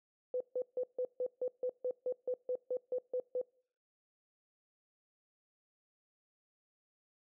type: tone bursts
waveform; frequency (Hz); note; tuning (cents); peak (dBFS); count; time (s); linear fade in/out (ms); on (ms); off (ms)
sine; 502; B4; +28; -32; 15; 0.34-3.415; 2; 65; 150
effects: noise-tail reverb RT60 0.6 s tail -26 dB re dry